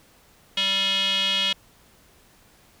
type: tone with band-pass filter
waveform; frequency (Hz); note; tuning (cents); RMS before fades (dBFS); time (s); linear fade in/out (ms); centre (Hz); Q
square; 194.7; G3; -12; -23; 0.57-1.53; 5; 3200; 7.3
effects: pink hiss -56 dBFS RMS until 2.8 s